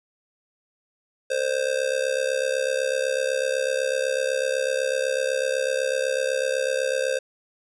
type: tone with amplitude modulation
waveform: square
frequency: 524 Hz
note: C5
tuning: 2 cents sharp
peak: -19 dBFS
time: 1.3-7.19 s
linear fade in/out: 10 ms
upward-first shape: sine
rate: 68 Hz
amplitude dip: 85%
effects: resampled to 24000 Hz + 10-bit